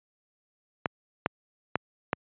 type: clicks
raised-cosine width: 0.5 ms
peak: -9 dBFS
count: 4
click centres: 0.858 / 1.261 / 1.756 / 2.131 s
effects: high-pass 100 Hz 12 dB/octave + resampled to 8000 Hz